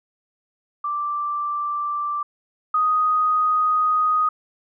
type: tone pair in turn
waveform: sine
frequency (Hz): 1174.7 / 1246.5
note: D6 / D#6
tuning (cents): 0 / +3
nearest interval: minor second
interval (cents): 103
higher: second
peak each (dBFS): -22 / -16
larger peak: second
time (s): 0.84-2.23 / 2.74-4.29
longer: second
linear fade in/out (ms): 5
effects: none